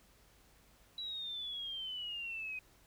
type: exponential sweep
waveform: sine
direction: down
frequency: 3936 to 2500 Hz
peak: -39 dBFS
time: 0.98-2.59 s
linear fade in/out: 2 ms
effects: added 50 Hz sine -69 dBFS peak until 2.86 s + pink hiss -66 dBFS RMS until 2.86 s